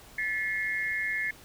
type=tone cluster; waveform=sine; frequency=1742 / 1952 / 2144 Hz; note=A6 / B6 / C7; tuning=-18 / -21 / +42 cents; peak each=-31 / -37 / -31 dBFS; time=0.18-1.31 s; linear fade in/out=5 ms; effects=pink hiss -52 dBFS RMS until 1.44 s